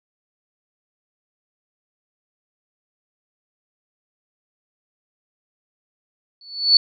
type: tone with exponential growth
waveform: sine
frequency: 4451 Hz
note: C#8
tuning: 6 cents sharp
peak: -6 dBFS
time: 6.41-6.77 s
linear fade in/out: 2 ms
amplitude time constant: 78 ms
effects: none